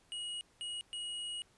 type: tone bursts at uneven times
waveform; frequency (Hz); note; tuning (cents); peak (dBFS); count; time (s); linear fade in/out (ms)
square; 2896; F#7; -38; -39; 3; 0.12-0.41 / 0.61-0.81 / 0.93-1.42; 0
effects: pink hiss -68 dBFS RMS until 1.57 s + resampled to 24000 Hz